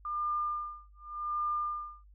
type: tone with tremolo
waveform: sine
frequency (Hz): 1202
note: D6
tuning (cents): +40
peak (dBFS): -29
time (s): 0.05-2.04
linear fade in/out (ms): 2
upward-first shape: sine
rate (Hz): 0.87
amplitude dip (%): 100
effects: noise-tail reverb RT60 0.1 s tail -23 dB re dry + added 50 Hz sine -54 dBFS peak until 2.14 s

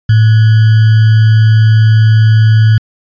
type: tone with sample-and-hold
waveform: sine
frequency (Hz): 110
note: A2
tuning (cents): 0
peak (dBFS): -3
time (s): 0.09-2.78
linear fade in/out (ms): 5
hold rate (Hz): 1575
effects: resampled to 11025 Hz

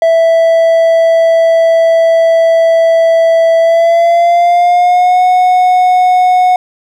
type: tone with pitch glide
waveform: triangle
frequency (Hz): 659.3 to 731.5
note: E5 to F#5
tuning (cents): 0 to -20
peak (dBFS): -3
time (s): 0.02-6.56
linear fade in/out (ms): 2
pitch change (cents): +180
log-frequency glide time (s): 3.59-5.23
effects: none

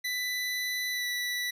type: tone with pitch glide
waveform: 25% pulse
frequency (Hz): 1990 to 1964.9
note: B6 to B6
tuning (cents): +13 to -9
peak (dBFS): -26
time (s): 0.04-1.51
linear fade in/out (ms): 10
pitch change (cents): -22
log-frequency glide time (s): 0.91-1.05
effects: none

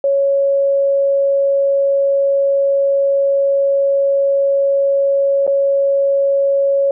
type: tone with dropouts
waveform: sine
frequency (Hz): 554.4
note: C#5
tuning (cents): 0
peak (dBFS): -11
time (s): 0.04-6.91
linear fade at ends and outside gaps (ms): 2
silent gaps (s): 5.467-5.476
effects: none

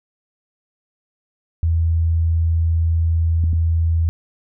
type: tone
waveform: sine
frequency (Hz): 82.4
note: E2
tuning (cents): 0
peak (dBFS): -14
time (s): 1.63-4.09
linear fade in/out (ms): 0
type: clicks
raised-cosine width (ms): 5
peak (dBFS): -15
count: 2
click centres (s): 3.439 / 3.532
effects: none

